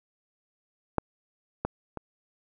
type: clicks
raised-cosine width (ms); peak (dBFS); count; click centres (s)
1; -9 / -13 / -21; 3; 0.983 / 1.65 / 1.973
effects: none